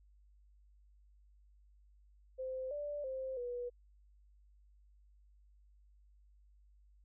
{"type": "tone with pitch steps", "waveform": "sine", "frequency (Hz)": [519, 585, 525, 487.1], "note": ["C5", "D5", "C5", "B4"], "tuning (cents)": [-14, -7, 6, -24], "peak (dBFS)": -38, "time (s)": [2.38, 3.7], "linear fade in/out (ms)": 20, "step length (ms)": 330, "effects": ["added 50 Hz sine -62 dBFS peak until 7.04 s"]}